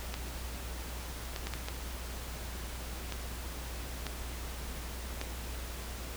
clicks, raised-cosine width 0.2 ms, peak -19 dBFS, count 8, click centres 0.141 / 1.362 / 1.47 / 1.537 / 1.685 / 3.123 / 4.067 / 5.214 s, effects added 60 Hz sine -40 dBFS peak until 6.16 s + pink hiss -44 dBFS RMS until 6.16 s

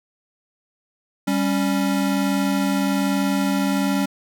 square tone pair together, 196 / 277.2 Hz, G3 / C#4, 0 / 0 cents, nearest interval tritone, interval 600 cents, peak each -22 dBFS, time 1.27-4.06 s, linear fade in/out 10 ms, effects none

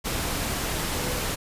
sine tone in noise, 498.2 Hz, B4, 15 cents sharp, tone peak -38 dBFS, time 0.93-1.2 s, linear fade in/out 20 ms, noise pink, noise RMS -28 dBFS, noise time 0.04-1.36 s, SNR -13 dB, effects resampled to 32000 Hz

